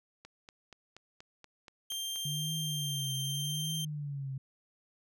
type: click train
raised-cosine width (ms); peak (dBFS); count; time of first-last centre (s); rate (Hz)
0.2; -32; 9; 0.25-2.159; 4.19
type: tone with pitch glide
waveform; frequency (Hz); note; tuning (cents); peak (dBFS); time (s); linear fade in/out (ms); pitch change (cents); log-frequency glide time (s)
sawtooth; 3173 to 3155; G7 to G7; +20 to +10; -32; 1.9-3.85; 5; -10; 2.79-3.13
type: tone with vibrato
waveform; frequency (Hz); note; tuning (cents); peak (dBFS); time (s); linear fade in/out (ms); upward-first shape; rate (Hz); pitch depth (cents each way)
sine; 145.2; D3; -19; -35; 2.25-4.38; 5; triangle; 0.84; 150
effects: none